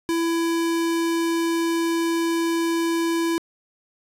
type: tone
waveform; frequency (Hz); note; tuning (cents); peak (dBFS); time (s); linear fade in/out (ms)
square; 333.4; E4; +20; -21; 0.09-3.38; 0
effects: resampled to 32000 Hz + 8-bit